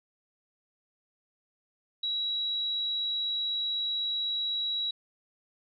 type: tone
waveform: sine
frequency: 3884 Hz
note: B7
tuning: 30 cents flat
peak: -28 dBFS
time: 2.03-4.91 s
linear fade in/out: 5 ms
effects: none